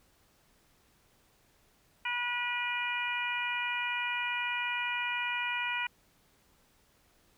harmonic tone, 485.3 Hz, B4, 30 cents flat, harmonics 2 / 3 / 4 / 5 / 6, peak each -37 / -38 / -38 / -34 / -40 dBFS, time 2.05-5.87 s, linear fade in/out 5 ms, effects pink hiss -67 dBFS RMS until 7.37 s

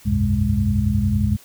sine tone cluster, 64.6 / 88.9 / 99.8 / 126.5 / 206.7 Hz, C2 / F2 / G2 / B2 / G#3, -21 / +31 / +32 / +42 / -8 cents, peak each -24 / -22 / -23 / -24 / -21 dBFS, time 0.05-1.37 s, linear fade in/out 20 ms, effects white hiss -48 dBFS RMS until 1.44 s

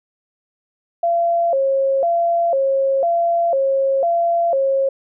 sine tone with vibrato, 608 Hz, D#5, 40 cents flat, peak -14 dBFS, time 1.03-4.89 s, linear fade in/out 5 ms, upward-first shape square, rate 1 Hz, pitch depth 200 cents each way, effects none

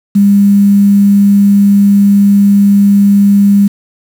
sine tone with quantisation, 201 Hz, G3, 44 cents sharp, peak -3 dBFS, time 0.15-3.68 s, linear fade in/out 10 ms, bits 5, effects none

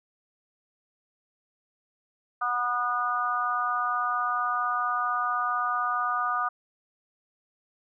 harmonic tone, 244.4 Hz, B3, 18 cents flat, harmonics 3 / 4 / 5 / 6, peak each -32 / -36 / -26 / -33 dBFS, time 2.41-6.49 s, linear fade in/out 10 ms, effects none

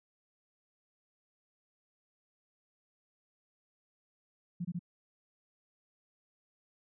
sine tone bursts, 174.61 Hz, F3, in tune, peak -33 dBFS, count 3, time 4.6-4.793 s, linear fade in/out 10 ms, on 49 ms, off 23 ms, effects none

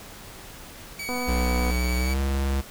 sawtooth tone with vibrato, 2267 Hz, C#7, 38 cents sharp, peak -28 dBFS, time 0.99-2.14 s, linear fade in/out 5 ms, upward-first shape square, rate 10 Hz, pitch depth 12 cents each way
click train, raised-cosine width 1 ms, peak -19 dBFS, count 154, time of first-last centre 1.09-1.707 s, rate 248 Hz
square tone with pitch glide, 61.74 to 68.11 Hz, B1 to C#2, 0 to -30 cents, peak -23 dBFS, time 1.27-2.62 s, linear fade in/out 20 ms, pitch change +170 cents, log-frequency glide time 1.96-2.2 s
effects pink hiss -43 dBFS RMS until 2.7 s

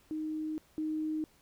sine tone pair in turn, 310.9 / 310.9 Hz, D#4 / D#4, -1 / -1 cents, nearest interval unison, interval 0 cents, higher neither, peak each -33 / -31 dBFS, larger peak second, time 0.11-0.58 / 0.78-1.24 s, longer first, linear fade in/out 0 ms, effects pink hiss -65 dBFS RMS until 1.41 s

